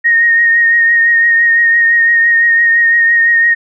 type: tone with vibrato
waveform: sine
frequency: 1858 Hz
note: A#6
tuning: 6 cents flat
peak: -6 dBFS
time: 0.04-3.55 s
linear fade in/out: 20 ms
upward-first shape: triangle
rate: 5.9 Hz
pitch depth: 28 cents each way
effects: none